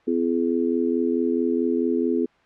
harmonic tone, 84.6 Hz, E2, 45 cents sharp, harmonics 3 / 4 / 5, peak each -23 / -24 / -25 dBFS, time 0.07-2.26 s, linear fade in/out 10 ms, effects white hiss -58 dBFS RMS until 2.45 s + low-pass 2000 Hz 12 dB/octave

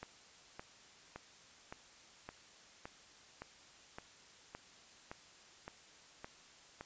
click train, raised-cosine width 0.5 ms, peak -30 dBFS, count 13, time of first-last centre 0.03-6.81 s, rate 1.77 Hz, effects white hiss -60 dBFS RMS until 6.85 s + resampled to 16000 Hz

